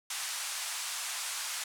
white band-pass noise, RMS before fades -37 dBFS, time 0.1-1.64 s, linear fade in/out 5 ms, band 800 to 10000 Hz, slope 24 dB/octave, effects none

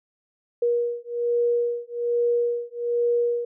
sine beating tone pair, 476.1 / 477.3 Hz, A#4 / A#4, +37 / +41 cents, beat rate 1.2 Hz, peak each -24 dBFS, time 0.62-3.45 s, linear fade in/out 5 ms, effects none

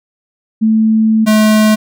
sine / square tone pair in turn, 220 / 215.3 Hz, A3 / A3, 0 / -37 cents, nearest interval unison, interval 37 cents, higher first, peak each -7 dBFS, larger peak neither, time 0.61-1.26 / 1.26-1.76 s, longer first, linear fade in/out 20 ms, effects none

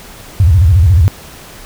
sine tone with vibrato, 86.5 Hz, F2, 16 cents flat, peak -4 dBFS, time 0.4-1.08 s, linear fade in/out 0 ms, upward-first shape square, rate 14 Hz, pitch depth 230 cents each way, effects pink hiss -34 dBFS RMS until 1.65 s

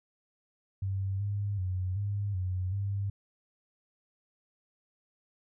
sine tone with pitch steps, 96.9 / 101.5 / 92.3 / 101.4 / 92.1 / 99.5 Hz, G2 / G#2 / F#2 / G#2 / F#2 / G2, -20 / -39 / -4 / -41 / -7 / +26 cents, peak -29 dBFS, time 0.82-3.1 s, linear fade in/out 5 ms, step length 380 ms, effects none

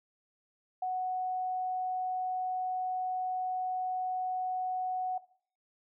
sine tone, 740 Hz, F#5, in tune, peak -30 dBFS, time 0.82-5.18 s, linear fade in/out 5 ms, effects noise-tail reverb RT60 0.5 s tail -17 dB re dry

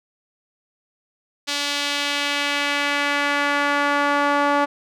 sawtooth tone with band-pass filter sweep, 287.1 Hz, D4, 39 cents flat, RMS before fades -21 dBFS, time 1.47-4.66 s, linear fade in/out 20 ms, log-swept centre 4200 to 1000 Hz, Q 1.3, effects none

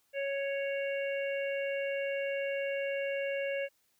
harmonic tone, 554.4 Hz, C#5, in tune, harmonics 1 / 3 / 4 / 5, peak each -32 / -42 / -42 / -42 dBFS, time 0.13-3.69 s, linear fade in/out 50 ms, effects white hiss -73 dBFS RMS until 3.99 s

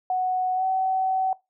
sine tone with pitch glide, 740 to 757.3 Hz, F#5 to F#5, 0 to +40 cents, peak -21 dBFS, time 0.1-1.33 s, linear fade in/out 2 ms, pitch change +40 cents, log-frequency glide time 0.55-0.64 s, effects noise-tail reverb RT60 0.2 s tail -20 dB re dry

